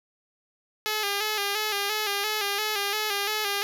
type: tone with vibrato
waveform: 5% pulse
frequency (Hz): 415.3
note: G#4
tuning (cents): 0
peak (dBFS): -14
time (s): 0.86-3.63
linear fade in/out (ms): 0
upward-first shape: square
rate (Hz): 2.9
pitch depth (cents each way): 54
effects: none